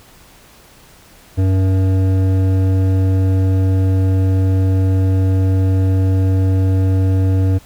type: tone with hard clipping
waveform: triangle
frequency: 94.7 Hz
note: F#2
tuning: 41 cents sharp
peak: -13 dBFS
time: 1.37-7.59 s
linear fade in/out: 20 ms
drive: 15 dB
effects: pink hiss -45 dBFS RMS until 7.65 s